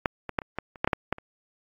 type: clicks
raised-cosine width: 0.5 ms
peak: -7 / -17 / -9 / -25 / -13 / -29 / -8 / -8 / -8 / -10 / -27 dBFS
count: 11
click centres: 0.058 / 0.293 / 0.388 / 0.418 / 0.586 / 0.758 / 0.845 / 0.875 / 0.932 / 1.126 / 1.184 s
effects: AAC 32 kbps